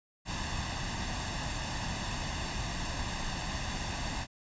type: noise with comb filter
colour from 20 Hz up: pink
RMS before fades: -35 dBFS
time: 0.25-4.27 s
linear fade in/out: 50 ms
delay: 1.1 ms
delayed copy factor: +0.65
effects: resampled to 16000 Hz